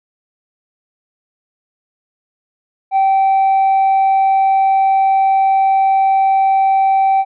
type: tone with tanh clipping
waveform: sine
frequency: 775 Hz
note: G5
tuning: 20 cents flat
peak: -10 dBFS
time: 2.91-7.25 s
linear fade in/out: 50 ms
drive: 1 dB
effects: none